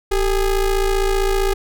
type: ring-modulated tone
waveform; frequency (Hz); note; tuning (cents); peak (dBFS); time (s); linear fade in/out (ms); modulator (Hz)
square; 207.7; G#3; 0; -13; 0.11-1.54; 10; 180
effects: none